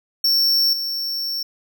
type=tone with level steps; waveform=square; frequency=5450 Hz; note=F8; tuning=43 cents flat; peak=-15 / -23 dBFS; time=0.24-1.43 s; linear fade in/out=5 ms; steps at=0.73 s; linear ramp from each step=2 ms; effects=none